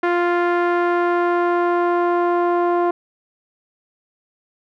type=tone with low-pass filter sweep; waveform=sawtooth; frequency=349.2 Hz; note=F4; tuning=in tune; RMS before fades=-18 dBFS; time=0.03-2.91 s; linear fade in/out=5 ms; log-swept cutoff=1700 to 980 Hz; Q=1.6; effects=none